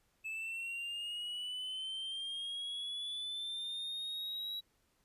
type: linear sweep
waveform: triangle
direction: up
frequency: 2608 to 3892 Hz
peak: -37 dBFS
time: 0.24-4.61 s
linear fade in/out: 20 ms
effects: pink hiss -75 dBFS RMS until 5.04 s + resampled to 32000 Hz